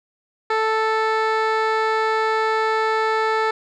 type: tone with low-pass filter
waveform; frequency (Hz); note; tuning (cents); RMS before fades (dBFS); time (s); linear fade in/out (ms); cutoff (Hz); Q
15% pulse; 440; A4; 0; -20; 0.5-3.51; 5; 2900; 0.82
effects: none